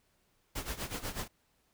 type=noise with tremolo; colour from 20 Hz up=pink; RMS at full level=-36 dBFS; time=0.55-1.28 s; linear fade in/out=10 ms; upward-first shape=sine; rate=8.1 Hz; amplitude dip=80%; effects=pink hiss -73 dBFS RMS until 1.73 s